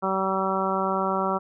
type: harmonic tone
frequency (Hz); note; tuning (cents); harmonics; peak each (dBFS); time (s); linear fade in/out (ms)
191.3; G3; -42; 1 / 2 / 3 / 4 / 5 / 6 / 7; -30 / -30 / -30 / -30 / -30 / -30 / -30; 0.02-1.39; 20
effects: none